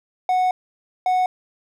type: tone bursts at uneven times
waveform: triangle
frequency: 737 Hz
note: F#5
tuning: 7 cents flat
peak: -14 dBFS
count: 2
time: 0.29-0.51 / 1.06-1.26 s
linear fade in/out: 2 ms
effects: none